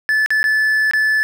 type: tone with dropouts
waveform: triangle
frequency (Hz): 1738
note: A6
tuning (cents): -22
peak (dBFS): -11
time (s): 0.09-1.23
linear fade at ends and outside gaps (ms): 0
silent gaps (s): 0.261-0.305 / 0.43-0.441 / 0.911-0.935
effects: none